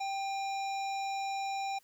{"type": "harmonic tone with a mistuned harmonic", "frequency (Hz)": 784, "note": "G5", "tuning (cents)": 0, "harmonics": [1, 3, 5, 7, 9], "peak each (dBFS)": [-33, -43, -47, -50, -52], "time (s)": [0, 1.79], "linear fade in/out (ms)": 10, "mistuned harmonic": 3, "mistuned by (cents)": 45, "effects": ["white hiss -67 dBFS RMS until 1.83 s"]}